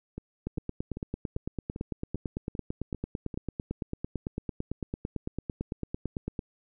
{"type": "two click trains", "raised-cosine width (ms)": 3, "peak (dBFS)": [-19, -24], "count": [54, 9], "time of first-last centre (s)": [[0.47, 6.392], [0.18, 3.342]], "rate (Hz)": [8.95, 2.53], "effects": []}